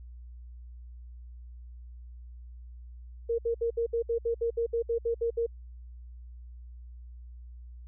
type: tone bursts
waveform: sine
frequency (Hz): 464.6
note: A#4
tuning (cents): -6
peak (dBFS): -25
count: 14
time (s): 3.29-5.465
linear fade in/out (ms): 10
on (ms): 95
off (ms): 65
effects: added 60 Hz sine -43 dBFS peak until 7.87 s